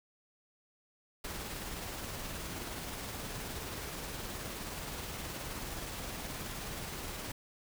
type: noise with tremolo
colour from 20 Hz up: pink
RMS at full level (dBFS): -40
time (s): 1.24-7.32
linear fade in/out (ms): 5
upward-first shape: triangle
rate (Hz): 19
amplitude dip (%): 30
effects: none